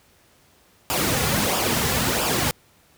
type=noise with flanger; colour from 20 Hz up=pink; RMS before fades=-22 dBFS; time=0.9-2.51 s; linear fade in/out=0 ms; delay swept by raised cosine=0.48 to 3.28 ms; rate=1.5 Hz; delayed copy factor=-0.6; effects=pink hiss -57 dBFS RMS until 2.97 s + high-pass 60 Hz 12 dB/octave